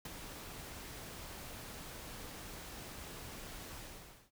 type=noise with ADSR envelope; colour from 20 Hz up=pink; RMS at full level=-42 dBFS; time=0.05-4.31 s; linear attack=4 ms; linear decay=21 ms; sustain=-6 dB; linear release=530 ms; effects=none